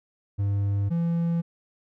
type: tone pair in turn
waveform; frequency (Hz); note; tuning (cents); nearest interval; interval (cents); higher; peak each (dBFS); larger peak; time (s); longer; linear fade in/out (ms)
triangle; 100.3 / 168.68; G2 / E3; +40 / +40; major sixth; 900; second; -20; neither; 0.38-0.9 / 0.9-1.42; neither; 20
effects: none